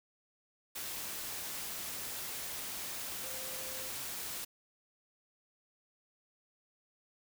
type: tone in noise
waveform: sine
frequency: 521 Hz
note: C5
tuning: 7 cents flat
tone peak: -50 dBFS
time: 3.23-3.9 s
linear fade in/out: 10 ms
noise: white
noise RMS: -41 dBFS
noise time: 0.75-4.45 s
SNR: -12 dB
effects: none